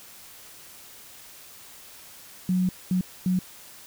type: tone bursts at uneven times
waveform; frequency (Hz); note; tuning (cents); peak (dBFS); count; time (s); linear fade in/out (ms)
sine; 183.5; F#3; -14; -20; 3; 2.49-2.69 / 2.91-3.01 / 3.26-3.39; 2
effects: white hiss -47 dBFS RMS until 3.86 s